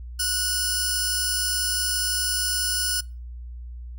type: tone pair together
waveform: 10% pulse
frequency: 1467 / 5207 Hz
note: F#6 / E8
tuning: -15 / -22 cents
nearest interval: octave + minor seventh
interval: 2193 cents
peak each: -19 dBFS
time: 0.19-3.01 s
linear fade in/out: 10 ms
effects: noise-tail reverb RT60 0.3 s tail -24 dB re dry + added 60 Hz sine -34 dBFS peak until 3.98 s